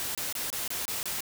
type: noise bursts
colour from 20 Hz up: white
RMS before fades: -33 dBFS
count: 7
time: 0-1.206 s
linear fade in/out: 0 ms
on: 150 ms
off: 26 ms
effects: none